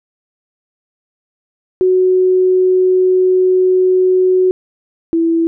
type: tone pair in turn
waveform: sine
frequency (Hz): 370 / 331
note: F#4 / E4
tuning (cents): 0 / +7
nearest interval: major second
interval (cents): 193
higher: first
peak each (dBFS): -8 / -10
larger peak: first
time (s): 1.81-4.51 / 5.13-5.47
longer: first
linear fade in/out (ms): 0
effects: none